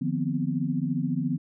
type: tone cluster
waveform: sine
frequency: 150.3 / 173.4 / 242.9 / 257.3 Hz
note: D3 / F3 / B3 / C4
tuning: +40 / -12 / -29 / -29 cents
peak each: -30 dBFS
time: 0.01-1.38 s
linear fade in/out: 10 ms
effects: none